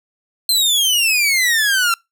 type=exponential sweep; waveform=sawtooth; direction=down; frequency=4186 to 1346 Hz; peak=-10 dBFS; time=0.49-1.94 s; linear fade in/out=2 ms; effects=noise-tail reverb RT60 0.2 s tail -25 dB re dry